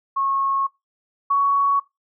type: tone pair in turn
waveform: sine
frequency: 1093 / 1118.5 Hz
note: C#6 / C#6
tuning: -25 / +15 cents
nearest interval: unison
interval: 40 cents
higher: second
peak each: -19 / -15 dBFS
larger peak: second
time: 0.16-0.67 / 1.3-1.8 s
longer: first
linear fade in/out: 10 ms
effects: noise-tail reverb RT60 0.2 s tail -20 dB re dry